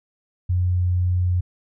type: tone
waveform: sine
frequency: 89.8 Hz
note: F2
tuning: 49 cents sharp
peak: -17 dBFS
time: 0.49-1.41 s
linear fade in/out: 10 ms
effects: none